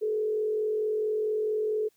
sine tone with frequency modulation, 430 Hz, A4, 40 cents flat, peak -25 dBFS, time 0.01-1.89 s, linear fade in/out 20 ms, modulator 44.5 Hz, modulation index 0.44, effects white hiss -69 dBFS RMS until 1.96 s

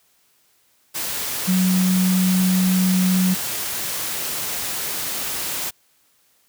sine tone in noise, 185 Hz, F#3, in tune, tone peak -15 dBFS, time 1.47-3.35 s, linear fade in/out 20 ms, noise white, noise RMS -26 dBFS, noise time 0.94-5.71 s, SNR +8 dB, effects white hiss -61 dBFS RMS until 6.48 s + high-pass 60 Hz 12 dB/octave

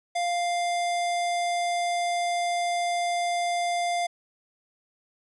square tone, 698.5 Hz, F5, in tune, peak -25 dBFS, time 0.15-4.07 s, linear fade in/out 10 ms, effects resampled to 24000 Hz

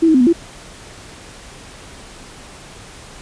sine tone with pitch steps, 328.7 / 316.8 / 258.3 / 244.1 / 337.7 Hz, E4 / D#4 / C4 / B3 / E4, -5 / +31 / -22 / -20 / +42 cents, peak -8 dBFS, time 0.02-0.33 s, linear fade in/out 10 ms, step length 62 ms, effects pink hiss -38 dBFS RMS until 3.21 s + resampled to 22050 Hz

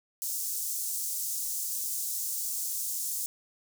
pink high-pass noise, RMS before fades -33 dBFS, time 0.22-3.26 s, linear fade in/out 0 ms, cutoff 6500 Hz, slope 24 dB/octave, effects none

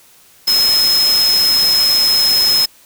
sine tone in noise, 5150 Hz, E8, 41 cents flat, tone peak -10 dBFS, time 0.47-2.66 s, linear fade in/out 10 ms, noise white, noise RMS -21 dBFS, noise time 0.47-2.66 s, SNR +8 dB, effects white hiss -47 dBFS RMS until 2.85 s

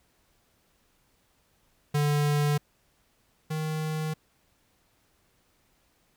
square tone pair in turn, 146.83 / 156.02 Hz, D3 / D#3, 0 / +5 cents, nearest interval minor second, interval 105 cents, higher second, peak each -23 / -29 dBFS, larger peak first, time 1.94-2.58 / 3.5-4.14 s, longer neither, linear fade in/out 10 ms, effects pink hiss -68 dBFS RMS until 6.16 s

